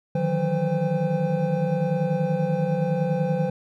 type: tone cluster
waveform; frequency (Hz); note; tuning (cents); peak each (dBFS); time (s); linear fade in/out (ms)
triangle; 151.7 / 161.8 / 182.7 / 511 / 802; D#3 / E3 / F#3 / C5 / G5; -44 / -32 / -22 / -41 / +39; -25 / -25 / -25 / -24 / -32; 0.15-3.5; 5
effects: none

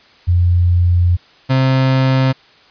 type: tone pair in turn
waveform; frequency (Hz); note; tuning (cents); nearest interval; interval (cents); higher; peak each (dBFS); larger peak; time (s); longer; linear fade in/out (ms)
sine / 35% pulse; 88 / 131.85; F2 / C3; +14 / +14; perfect fifth; 700; second; -9; neither; 0.27-1.17 / 1.49-2.33; first; 20
effects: white hiss -47 dBFS RMS until 2.7 s + resampled to 11025 Hz

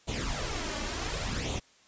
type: noise with flanger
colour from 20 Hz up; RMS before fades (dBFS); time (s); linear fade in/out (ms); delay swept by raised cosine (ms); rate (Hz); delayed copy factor
pink; -33; 0.07-1.6; 20; 0.29 to 3.39; 0.69; +0.65
effects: white hiss -61 dBFS RMS until 1.87 s + resampled to 16000 Hz

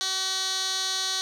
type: tone with band-pass filter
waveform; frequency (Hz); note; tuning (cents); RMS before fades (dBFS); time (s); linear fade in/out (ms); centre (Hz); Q
15% pulse; 379.4; F#4; +43; -28; 0.01-1.21; 0; 4700; 3.1
effects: none

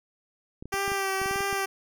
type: clicks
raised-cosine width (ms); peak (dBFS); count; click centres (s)
3; -26; 11; 0.625 / 0.656 / 0.74 / 0.879 / 0.918 / 1.216 / 1.259 / 1.311 / 1.359 / 1.406 / 1.528
type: tone with vibrato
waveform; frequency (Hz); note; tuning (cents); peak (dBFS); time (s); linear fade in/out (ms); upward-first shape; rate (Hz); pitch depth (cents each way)
10% pulse; 390.4; G4; -7; -18; 0.72-1.66; 10; sine; 1.7; 26
effects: none

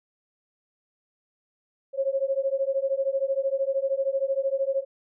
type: beating tone pair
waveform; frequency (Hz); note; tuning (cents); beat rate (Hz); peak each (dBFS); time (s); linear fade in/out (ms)
sine; 536 / 549; C5 / C#5; +42 / -17; 13; -26; 1.93-4.85; 50
effects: none

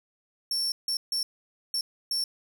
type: tone bursts at uneven times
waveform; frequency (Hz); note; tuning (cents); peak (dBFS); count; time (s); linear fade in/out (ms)
40% pulse; 5440; F8; -46; -25; 5; 0.51-0.72 / 0.88-0.97 / 1.12-1.23 / 1.74-1.81 / 2.11-2.24; 2
effects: none

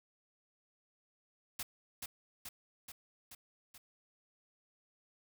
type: noise with echo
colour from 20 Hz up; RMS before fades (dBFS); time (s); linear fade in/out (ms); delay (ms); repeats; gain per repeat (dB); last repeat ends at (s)
white; -40; 1.59-1.63; 5; 430; 5; -3; 3.78
effects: none

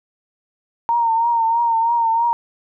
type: tone with vibrato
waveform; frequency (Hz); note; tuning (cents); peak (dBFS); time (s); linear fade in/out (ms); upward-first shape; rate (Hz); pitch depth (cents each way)
sine; 923; A#5; -17; -14; 0.89-2.33; 0; triangle; 3.1; 52
effects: none

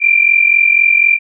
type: tone pair together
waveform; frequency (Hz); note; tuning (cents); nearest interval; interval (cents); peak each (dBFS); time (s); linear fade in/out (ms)
sine; 2349 / 2393; D7 / D7; 0 / +32; unison; 32; -10; 0-1.19; 50
effects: none

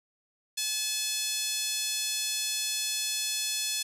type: tone with high-pass filter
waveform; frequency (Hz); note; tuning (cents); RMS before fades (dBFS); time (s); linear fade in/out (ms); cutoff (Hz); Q
5% pulse; 860; A5; -40; -31; 0.57-3.83; 10; 3100; 1.2
effects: resampled to 32000 Hz + 10-bit

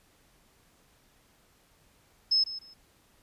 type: tone with echo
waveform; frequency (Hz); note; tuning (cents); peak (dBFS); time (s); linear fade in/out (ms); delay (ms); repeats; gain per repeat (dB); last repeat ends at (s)
sine; 5190; E8; -28; -21; 2.31-2.44; 10; 150; 2; -14; 2.74
effects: pink hiss -64 dBFS RMS until 3.22 s + resampled to 32000 Hz

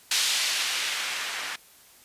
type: noise with low-pass filter sweep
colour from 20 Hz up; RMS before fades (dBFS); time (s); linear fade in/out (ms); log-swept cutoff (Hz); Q
violet; -28; 0.11-1.56; 5; 4000 to 1700; 0.97
effects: white hiss -54 dBFS RMS until 2.04 s + resampled to 32000 Hz

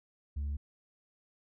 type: tone with tanh clipping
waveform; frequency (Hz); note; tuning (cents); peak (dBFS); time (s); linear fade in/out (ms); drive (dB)
sine; 71.9; D2; -36; -33; 0.36-0.57; 10; 2
effects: none

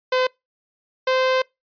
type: tone pair in turn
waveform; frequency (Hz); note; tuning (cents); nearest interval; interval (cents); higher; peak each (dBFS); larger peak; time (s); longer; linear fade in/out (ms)
sawtooth; 511 / 518.1; C5 / C5; -41 / -17; unison; 24; second; -13; neither; 0.12-0.27 / 1.07-1.42; second; 5
effects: noise-tail reverb RT60 0.2 s tail -25 dB re dry + resampled to 11025 Hz

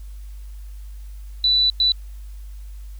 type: tone bursts at uneven times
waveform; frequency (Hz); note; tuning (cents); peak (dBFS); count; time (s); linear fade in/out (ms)
sine; 3970; B7; +8; -14; 2; 1.44-1.7 / 1.8-1.92; 2
effects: added 50 Hz sine -33 dBFS peak until 2.99 s + white hiss -56 dBFS RMS until 2.99 s

